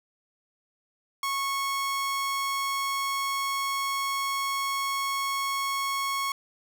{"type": "tone", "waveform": "sawtooth", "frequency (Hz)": 1100, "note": "C#6", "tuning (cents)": -14, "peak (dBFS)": -23, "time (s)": [1.23, 6.32], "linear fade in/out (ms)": 2, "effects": []}